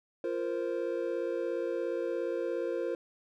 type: chord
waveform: triangle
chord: F suspended fourth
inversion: none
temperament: equal with one note detuned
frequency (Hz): 346.2 / 466.2 / 523.3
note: F4 / Bb4 / C5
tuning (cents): -15 / 0 / 0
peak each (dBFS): -33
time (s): 0.24-2.95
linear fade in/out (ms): 2
effects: none